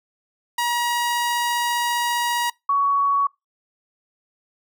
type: tone pair in turn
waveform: sawtooth / sine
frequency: 955 / 1121.6 Hz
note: A#5 / C#6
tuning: +42 / +20 cents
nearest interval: minor third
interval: 278 cents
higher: second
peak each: -16 / -16 dBFS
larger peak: neither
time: 0.58-2.5 / 2.69-3.27 s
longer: first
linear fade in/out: 5 ms
effects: noise-tail reverb RT60 0.2 s tail -24 dB re dry